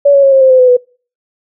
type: tone with pitch steps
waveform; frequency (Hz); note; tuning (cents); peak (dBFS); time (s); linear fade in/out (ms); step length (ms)
sine; 568 / 557 / 546.1 / 535.5 / 525.1 / 514.9 / 504.9 / 495; C#5 / C#5 / C#5 / C5 / C5 / C5 / B4 / B4; +42 / +8 / -26 / +40 / +6 / -28 / +38 / +4; -3; 0.05-0.77; 10; 90
effects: noise-tail reverb RT60 0.4 s tail -26 dB re dry